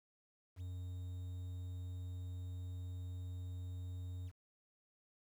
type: tone with quantisation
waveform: triangle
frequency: 90.4 Hz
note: F#2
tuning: 40 cents flat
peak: -40 dBFS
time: 0.56-4.32 s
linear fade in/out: 50 ms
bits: 11
effects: none